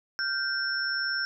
sine tone cluster, 1419 / 1560 / 5400 Hz, F6 / G6 / E8, +27 / -9 / +41 cents, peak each -35 / -29 / -31 dBFS, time 0.19-1.25 s, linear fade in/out 0 ms, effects none

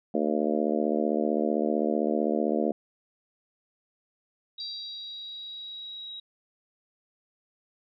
harmonic tone, 75.6 Hz, D#2, 49 cents flat, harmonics 3 / 4 / 5 / 6 / 7 / 8 / 9, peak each -29 / -30 / -31 / -32 / -32 / -33 / -34 dBFS, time 0.14-2.72 s, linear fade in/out 5 ms
sine tone, 3832 Hz, A#7, 47 cents sharp, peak -37 dBFS, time 4.58-6.2 s, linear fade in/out 5 ms
sine tone with exponential decay, 4699 Hz, D8, in tune, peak -34 dBFS, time 4.6-6.08 s, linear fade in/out 2 ms, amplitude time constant 320 ms
effects none

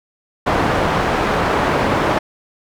white low-pass noise, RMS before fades -17 dBFS, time 0.46-2.19 s, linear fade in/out 10 ms, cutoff 1100 Hz, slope 12 dB/octave, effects none

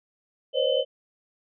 sine tone cluster, 496.3 / 537 / 608 / 3048 Hz, B4 / C5 / D#5 / G7, +8 / +45 / -40 / -49 cents, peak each -26 / -24 / -27 / -29 dBFS, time 0.53-0.85 s, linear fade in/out 50 ms, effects none

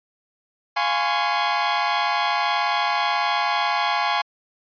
sawtooth chord, Db major seventh, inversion first, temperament equal with one note detuned, 698.5 / 830.6 / 1028.5 / 1108.7 Hz, F5 / Ab5 / C6 / Db6, 0 / 0 / -30 / 0 cents, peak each -23 / -19 / -23 / -22 dBFS, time 0.76-4.22 s, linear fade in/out 10 ms, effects resampled to 11025 Hz

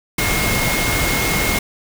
sine tone in noise, 2151 Hz, C7, 47 cents sharp, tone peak -22 dBFS, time 0.18-1.59 s, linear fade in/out 5 ms, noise pink, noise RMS -19 dBFS, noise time 0.18-1.59 s, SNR -6 dB, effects none

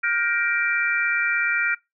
sine chord, G minor seventh, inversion third, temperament just, 1411.2 / 1568 / 1881.6 / 2352 Hz, F6 / G6 / Bb6 / D7, +18 / 0 / +16 / +2 cents, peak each -23 / -29 / -27 / -25 dBFS, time 0.03-1.75 s, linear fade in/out 10 ms, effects noise-tail reverb RT60 0.2 s tail -22 dB re dry

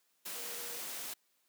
sine tone in noise, 478.5 Hz, A#4, 45 cents sharp, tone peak -52 dBFS, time 0.35-0.8 s, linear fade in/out 10 ms, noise white, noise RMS -42 dBFS, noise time 0.25-1.14 s, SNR -13 dB, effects white hiss -75 dBFS RMS until 1.48 s + high-pass 200 Hz 12 dB/octave

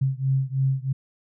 sine beating tone pair, 132.7 / 135.8 Hz, C3 / C#3, +25 / -35 cents, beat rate 3.1 Hz, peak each -23 / -24 dBFS, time 0.01-0.93 s, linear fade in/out 10 ms, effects none

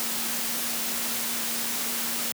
sine tone in noise, 233.1 Hz, A#3, in tune, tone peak -40 dBFS, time 0-2.32 s, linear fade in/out 0 ms, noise white, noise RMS -29 dBFS, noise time 0-2.32 s, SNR -14 dB, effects high-pass 150 Hz 12 dB/octave

